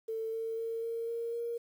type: tone with pitch steps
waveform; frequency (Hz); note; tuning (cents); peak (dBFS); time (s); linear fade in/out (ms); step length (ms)
sine; 446.6 / 451 / 455.5 / 460 / 464.5 / 469.1; A4 / A4 / A#4 / A#4 / A#4 / A#4; +26 / +43 / -40 / -23 / -6 / +11; -33; 0.08-1.58; 10; 250
effects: 10-bit